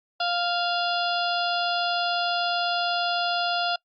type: harmonic tone with a mistuned harmonic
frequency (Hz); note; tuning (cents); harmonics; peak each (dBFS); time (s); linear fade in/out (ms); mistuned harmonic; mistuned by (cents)
698.5; F5; 0; 1 / 2 / 4 / 5 / 6 / 7; -26 / -29 / -32 / -33 / -34 / -34; 0.2-3.76; 5; 5; -31
effects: noise-tail reverb RT60 0.1 s tail -25 dB re dry + Opus 48 kbps